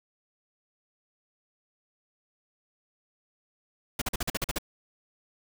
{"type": "noise bursts", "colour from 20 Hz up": "pink", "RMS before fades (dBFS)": -29, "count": 9, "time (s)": [3.99, 4.585], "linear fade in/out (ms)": 5, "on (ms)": 27, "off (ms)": 44, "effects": []}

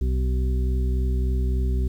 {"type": "harmonic tone", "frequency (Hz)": 63.5, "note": "B1", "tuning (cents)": 49, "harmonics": [1, 2, 3, 4, 6], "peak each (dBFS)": [-20, -32, -36, -36, -36], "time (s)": [0.01, 1.88], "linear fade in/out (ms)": 5, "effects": ["9-bit"]}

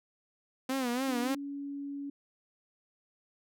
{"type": "tone with vibrato", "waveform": "sawtooth", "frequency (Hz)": 253.8, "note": "B3", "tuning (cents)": 47, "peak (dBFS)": -26, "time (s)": [0.69, 1.35], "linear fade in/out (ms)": 5, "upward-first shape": "sine", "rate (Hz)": 3.5, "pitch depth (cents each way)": 110}
{"type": "tone", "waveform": "sine", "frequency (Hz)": 281.9, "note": "C#4", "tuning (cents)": 29, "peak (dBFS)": -36, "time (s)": [1.08, 2.1], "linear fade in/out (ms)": 5}
{"effects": []}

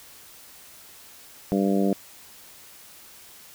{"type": "harmonic tone", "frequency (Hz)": 98.4, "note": "G2", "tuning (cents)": 7, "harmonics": [2, 3, 4, 5, 6, 7], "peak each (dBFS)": [-22, -26, -28, -30, -32, -33], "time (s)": [1.52, 1.93], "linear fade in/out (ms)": 0, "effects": ["white hiss -48 dBFS RMS until 3.54 s"]}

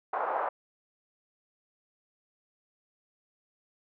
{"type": "band-pass noise", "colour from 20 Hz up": "pink", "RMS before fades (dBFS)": -31, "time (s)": [0.13, 0.49], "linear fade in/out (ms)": 5, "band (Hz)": [600, 1200], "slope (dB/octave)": 24, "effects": []}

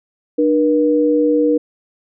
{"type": "tone pair together", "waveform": "sine", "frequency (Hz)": [300, 479.9], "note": ["D4", "B4"], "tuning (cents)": [37, -50], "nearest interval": "minor sixth", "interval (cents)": 813, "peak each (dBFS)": -14, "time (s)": [0.38, 1.58], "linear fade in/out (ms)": 10, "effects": []}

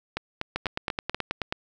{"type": "two click trains", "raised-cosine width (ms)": 0.3, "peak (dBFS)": [-12, -11], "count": [5, 10], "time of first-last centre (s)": [[0.17, 1.146], [0.56, 1.525]], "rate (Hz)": [4.1, 9.33], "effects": []}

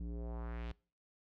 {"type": "tone with low-pass filter sweep", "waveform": "square", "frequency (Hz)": 58.27, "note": "A#1", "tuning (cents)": 0, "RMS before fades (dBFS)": -42, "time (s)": [0, 0.72], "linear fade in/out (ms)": 5, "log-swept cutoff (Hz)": [220, 3700], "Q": 1.7, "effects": ["noise-tail reverb RT60 0.4 s tail -24 dB re dry"]}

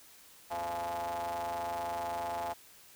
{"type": "ring-modulated tone", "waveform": "45% pulse", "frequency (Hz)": 84.3, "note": "E2", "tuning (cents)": 39, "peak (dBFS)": -31, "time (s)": [0.5, 2.54], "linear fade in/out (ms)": 20, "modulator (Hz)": 771, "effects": ["white hiss -57 dBFS RMS until 2.95 s"]}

